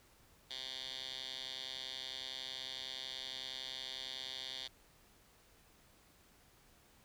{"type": "tone with band-pass filter", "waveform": "10% pulse", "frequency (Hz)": 130.81, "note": "C3", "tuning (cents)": 0, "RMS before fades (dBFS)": -45, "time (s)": [0.5, 4.68], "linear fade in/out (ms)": 10, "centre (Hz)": 3800, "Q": 8.3, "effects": ["pink hiss -66 dBFS RMS until 7.04 s"]}